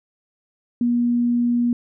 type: tone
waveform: sine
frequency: 240 Hz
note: B3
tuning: 49 cents flat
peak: -16 dBFS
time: 0.81-1.73 s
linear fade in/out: 2 ms
effects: none